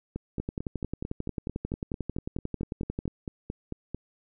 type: two click trains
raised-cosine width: 3 ms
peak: -20 / -18 dBFS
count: 18 / 31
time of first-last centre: 0.16-3.946 / 0.4-3.079 s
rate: 4.49 / 11.2 Hz
effects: none